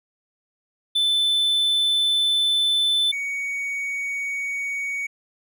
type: tone pair in turn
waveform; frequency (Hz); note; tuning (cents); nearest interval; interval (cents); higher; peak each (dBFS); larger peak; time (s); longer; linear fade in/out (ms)
triangle; 3520 / 2241; A7 / C#7; 0 / +18; minor sixth; 782; first; -16 / -23; first; 0.95-3.12 / 3.12-5.07; first; 10
effects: none